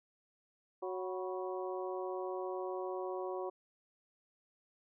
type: harmonic tone with a mistuned harmonic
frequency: 185 Hz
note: F#3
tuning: in tune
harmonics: 2 / 3 / 4 / 5 / 6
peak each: -39 / -43 / -45 / -47 / -49 dBFS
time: 0.82-3.5 s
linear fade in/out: 10 ms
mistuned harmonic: 5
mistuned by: +86 cents
effects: none